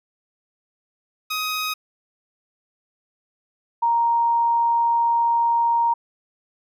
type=tone pair in turn; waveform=15% pulse / sine; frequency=1257 / 933.8 Hz; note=D#6 / A#5; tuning=+17 / +3 cents; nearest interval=perfect fourth; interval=514 cents; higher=first; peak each=-17 / -16 dBFS; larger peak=second; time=1.3-1.74 / 3.82-5.94 s; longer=second; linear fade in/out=10 ms; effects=none